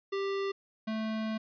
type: tone pair in turn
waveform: square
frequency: 393.4 / 219.4 Hz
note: G4 / A3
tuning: +6 / -5 cents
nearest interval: minor seventh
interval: 1011 cents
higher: first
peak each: -31 / -32 dBFS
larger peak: first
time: 0.12-0.52 / 0.87-1.38 s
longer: second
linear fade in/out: 10 ms
effects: resampled to 11025 Hz